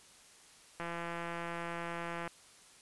click train, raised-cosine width 0.5 ms, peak -25 dBFS, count 252, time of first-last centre 0.8-2.276 s, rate 170 Hz, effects white hiss -59 dBFS RMS until 2.81 s + resampled to 24000 Hz

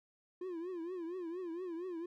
triangle tone with vibrato, 349.2 Hz, F4, in tune, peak -37 dBFS, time 0.41-2.06 s, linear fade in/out 5 ms, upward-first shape triangle, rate 4.3 Hz, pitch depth 150 cents each way, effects none

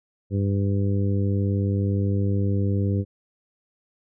harmonic tone, 99.3 Hz, G2, 23 cents sharp, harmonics 1 / 2 / 3 / 4 / 5, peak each -21 / -27 / -31 / -33 / -35 dBFS, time 0.3-3.05 s, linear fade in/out 50 ms, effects none

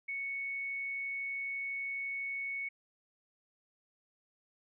sine tone, 2217 Hz, C#7, in tune, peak -35 dBFS, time 0.08-2.69 s, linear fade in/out 10 ms, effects none

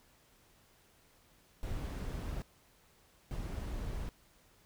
brown noise bursts at uneven times, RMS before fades -39 dBFS, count 2, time 1.63-2.42 / 3.31-4.09 s, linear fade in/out 0 ms, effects pink hiss -66 dBFS RMS until 4.65 s

